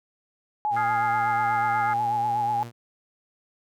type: tone with vibrato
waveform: sine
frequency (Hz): 830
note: G#5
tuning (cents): -1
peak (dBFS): -22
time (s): 0.65-2.63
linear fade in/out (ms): 0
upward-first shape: sine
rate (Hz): 8.2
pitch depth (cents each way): 49
type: tone with pitch glide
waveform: sawtooth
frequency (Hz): 116.54 to 118.1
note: A#2 to A#2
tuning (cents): 0 to +23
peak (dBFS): -32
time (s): 0.7-2.72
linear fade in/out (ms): 50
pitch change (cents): +23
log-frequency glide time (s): 1.83-2.3
type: chord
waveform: sine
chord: F minor seventh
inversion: third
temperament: equal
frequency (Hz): 1244.5 / 1396.9 / 1661.2 / 2093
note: Eb6 / F6 / Ab6 / C7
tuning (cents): 0 / 0 / 0 / 0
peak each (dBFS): -30 / -31 / -34 / -36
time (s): 0.76-1.94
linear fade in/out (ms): 10
effects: none